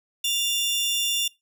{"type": "tone pair together", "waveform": "sawtooth", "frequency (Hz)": [2800, 3509], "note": ["F7", "A7"], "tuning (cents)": [4, -5], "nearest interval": "major third", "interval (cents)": 391, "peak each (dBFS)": -22, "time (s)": [0.24, 1.28], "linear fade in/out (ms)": 5, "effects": ["noise-tail reverb RT60 0.2 s tail -21 dB re dry"]}